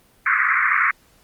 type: band-pass noise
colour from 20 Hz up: white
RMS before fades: -18 dBFS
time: 0.26-0.91 s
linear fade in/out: 2 ms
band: 1100 to 2200 Hz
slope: 96 dB/octave
effects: pink hiss -56 dBFS RMS until 1.23 s + Opus 32 kbps